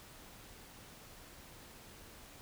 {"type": "silence", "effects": ["pink hiss -55 dBFS RMS until 2.41 s"]}